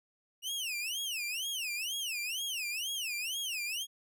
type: tone with vibrato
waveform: sawtooth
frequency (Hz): 2794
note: F7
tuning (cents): 0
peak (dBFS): -31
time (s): 0.42-3.87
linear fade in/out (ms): 50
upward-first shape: sine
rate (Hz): 2.1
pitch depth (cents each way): 290
effects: none